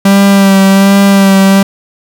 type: tone with vibrato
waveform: 45% pulse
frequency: 196 Hz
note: G3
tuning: in tune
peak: -3 dBFS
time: 0.05-1.63 s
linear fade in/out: 5 ms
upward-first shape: sine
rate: 1.3 Hz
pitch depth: 22 cents each way
effects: none